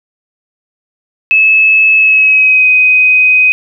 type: tone with pitch glide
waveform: sine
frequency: 2597 to 2510 Hz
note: E7 to D#7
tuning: -26 to +15 cents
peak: -4 dBFS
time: 1.31-3.52 s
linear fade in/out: 0 ms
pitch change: -59 cents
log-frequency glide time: 1.96-2.68 s
effects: none